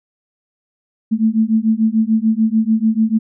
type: beating tone pair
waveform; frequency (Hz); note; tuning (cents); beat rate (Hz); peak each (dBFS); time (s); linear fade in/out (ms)
sine; 217.7 / 224.5; A3 / A3; -18 / +35; 6.8; -15; 1.11-3.19; 20
effects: none